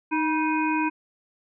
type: harmonic tone with a mistuned harmonic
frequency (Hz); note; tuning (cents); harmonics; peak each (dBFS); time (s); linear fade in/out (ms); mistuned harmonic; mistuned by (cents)
310.2; D#4; -5; 1 / 3 / 5 / 7 / 8; -24 / -26 / -33 / -40 / -30; 0.11-0.9; 20; 3; +63
effects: none